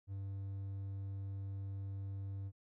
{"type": "tone", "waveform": "triangle", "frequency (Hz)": 98, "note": "G2", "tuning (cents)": 0, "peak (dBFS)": -38, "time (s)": [0.07, 2.52], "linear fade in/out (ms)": 50, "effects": []}